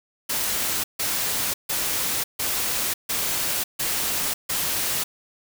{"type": "noise bursts", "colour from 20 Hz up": "white", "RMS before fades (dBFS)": -25, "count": 7, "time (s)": [0.29, 5.04], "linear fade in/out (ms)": 10, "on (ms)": 550, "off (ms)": 150, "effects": []}